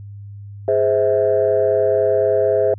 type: chord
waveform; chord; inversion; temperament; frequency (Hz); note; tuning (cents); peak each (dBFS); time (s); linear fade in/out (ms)
sine; Ab augmented; none; just; 415.3 / 519.1 / 648.9; Ab4 / C5 / E5; 0 / -14 / -27; -17; 0.68-2.74; 2
effects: tanh soft clip ceiling -6 dBFS + added 101 Hz sine -32 dBFS peak until 2.78 s